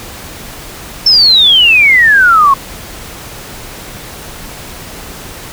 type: exponential sweep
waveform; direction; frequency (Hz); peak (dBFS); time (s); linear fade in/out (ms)
sine; down; 5410 to 1071; -3; 1.06-2.54; 5
effects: pink hiss -28 dBFS RMS until 5.52 s